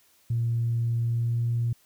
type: tone with pitch glide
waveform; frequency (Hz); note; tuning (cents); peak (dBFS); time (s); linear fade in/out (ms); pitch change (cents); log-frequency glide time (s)
sine; 116.8 to 117.88; A#2 to A#2; +4 to +20; -22; 0.3-1.73; 5; +16; 1.01-1.47
effects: tanh soft clip ceiling -18 dBFS + white hiss -62 dBFS RMS until 1.85 s